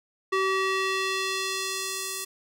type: tone with band-pass filter sweep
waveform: square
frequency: 382.3 Hz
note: G4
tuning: 43 cents flat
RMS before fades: -28 dBFS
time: 0.32-2.25 s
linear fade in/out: 10 ms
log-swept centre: 1400 to 10000 Hz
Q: 0.76
effects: none